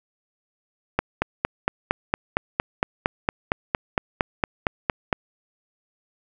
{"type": "click train", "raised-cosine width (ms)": 0.5, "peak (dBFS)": -4, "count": 19, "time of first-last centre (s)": [0.99, 5.128], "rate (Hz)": 4.35, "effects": []}